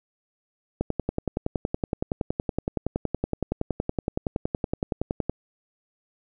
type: click train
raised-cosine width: 2 ms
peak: -11 dBFS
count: 49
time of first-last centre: 0.81-5.296 s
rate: 10.7 Hz
effects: none